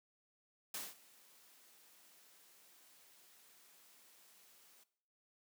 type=noise with ADSR envelope; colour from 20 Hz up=white; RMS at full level=-42 dBFS; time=0.74-4.84 s; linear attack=3 ms; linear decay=200 ms; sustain=-23 dB; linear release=10 ms; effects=noise-tail reverb RT60 0.6 s tail -17 dB re dry + high-pass 200 Hz 12 dB/octave